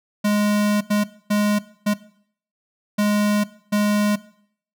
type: tone bursts at uneven times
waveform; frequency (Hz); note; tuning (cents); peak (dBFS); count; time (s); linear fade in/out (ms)
square; 207.7; G#3; 0; -17; 6; 0.24-0.81 / 0.9-1.04 / 1.3-1.59 / 1.86-1.94 / 2.98-3.44 / 3.72-4.16; 10
effects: noise-tail reverb RT60 0.6 s tail -18 dB re dry